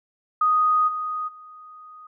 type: tone with level steps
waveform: sine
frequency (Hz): 1244.5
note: D#6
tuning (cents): 0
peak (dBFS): -16 / -25 / -41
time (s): 0.41-2.07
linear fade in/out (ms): 5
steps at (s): 0.87 / 1.27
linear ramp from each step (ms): 20
effects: none